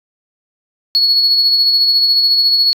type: tone with tremolo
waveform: sine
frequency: 4370 Hz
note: C#8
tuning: 26 cents flat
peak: -6 dBFS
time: 0.95-2.73 s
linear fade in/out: 0 ms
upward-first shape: sine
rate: 14 Hz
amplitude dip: 40%
effects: tanh soft clip ceiling -5 dBFS